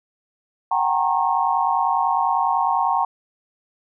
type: tone cluster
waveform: sine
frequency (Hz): 750 / 800 / 928 / 1084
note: F#5 / G5 / A#5 / C#6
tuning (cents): +23 / +35 / -8 / -39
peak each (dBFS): -23 / -24 / -21 / -23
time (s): 0.71-3.05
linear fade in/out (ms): 5
effects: none